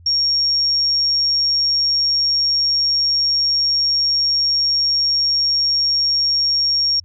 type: tone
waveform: sine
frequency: 5550 Hz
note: F8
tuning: 12 cents flat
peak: -14 dBFS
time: 0.06-7 s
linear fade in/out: 5 ms
effects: added 86 Hz sine -42 dBFS peak until 7.04 s